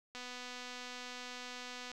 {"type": "click train", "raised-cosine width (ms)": 0.2, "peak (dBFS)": -29, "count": 439, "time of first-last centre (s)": [0.15, 1.916], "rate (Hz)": 248, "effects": []}